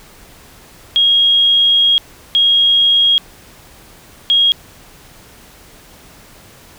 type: tone bursts at uneven times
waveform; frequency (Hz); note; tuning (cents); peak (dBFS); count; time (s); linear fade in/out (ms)
sine; 3274; G#7; -25; -8; 3; 0.96-1.98 / 2.35-3.18 / 4.3-4.52; 0
effects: pink hiss -42 dBFS RMS until 6.78 s